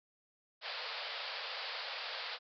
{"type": "band-pass noise", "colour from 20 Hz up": "white", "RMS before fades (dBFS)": -42, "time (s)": [0.61, 2.39], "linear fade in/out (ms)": 50, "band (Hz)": [460, 4900], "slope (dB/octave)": 96, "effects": []}